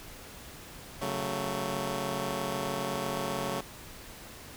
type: chord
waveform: 10% pulse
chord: F# minor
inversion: second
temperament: just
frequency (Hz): 138.75 / 185 / 222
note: C#3 / F#3 / A3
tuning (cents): +2 / 0 / +16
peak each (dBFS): -28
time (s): 1.01-3.61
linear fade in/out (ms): 10
effects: pink hiss -47 dBFS RMS until 4.56 s